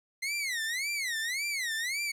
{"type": "tone with vibrato", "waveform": "sawtooth", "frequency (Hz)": 2045, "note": "C7", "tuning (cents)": -40, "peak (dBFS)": -27, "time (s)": [0.22, 2.12], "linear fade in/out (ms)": 10, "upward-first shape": "sine", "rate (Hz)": 1.8, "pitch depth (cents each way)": 250, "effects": ["low-pass 12000 Hz 12 dB/octave", "11-bit"]}